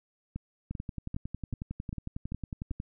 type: two click trains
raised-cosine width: 5 ms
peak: -23 / -23 dBFS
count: 7 / 24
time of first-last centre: 0.36-2.713 / 0.71-2.801 s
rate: 2.55 / 11 Hz
effects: none